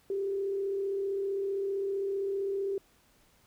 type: tone with frequency modulation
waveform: sine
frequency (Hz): 393.6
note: G4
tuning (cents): +7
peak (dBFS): -29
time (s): 0.1-2.78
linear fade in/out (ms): 2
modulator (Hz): 35.4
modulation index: 0.33
effects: pink hiss -65 dBFS RMS until 3.46 s